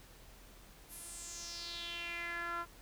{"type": "tone with band-pass filter sweep", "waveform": "sawtooth", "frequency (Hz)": 342.5, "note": "F4", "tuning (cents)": -34, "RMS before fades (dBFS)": -43, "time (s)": [0.88, 2.66], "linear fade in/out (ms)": 50, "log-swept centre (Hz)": [12000, 1200], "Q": 4.3, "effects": ["added 42 Hz sine -58 dBFS peak until 2.81 s", "pink hiss -59 dBFS RMS until 2.81 s"]}